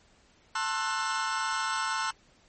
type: chord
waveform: 40% pulse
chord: F# half-diminished seventh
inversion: first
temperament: just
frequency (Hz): 888 / 1065.6 / 1332 / 1480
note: A5 / C6 / E6 / F#6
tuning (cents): +16 / +31 / +18 / 0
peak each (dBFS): -33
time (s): 0.55-2.11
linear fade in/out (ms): 5
effects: pink hiss -62 dBFS RMS until 2.48 s + MP3 32 kbps